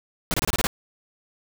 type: noise bursts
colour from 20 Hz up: pink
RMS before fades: -23 dBFS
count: 7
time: 0.31-0.669 s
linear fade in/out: 0 ms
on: 29 ms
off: 26 ms
effects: none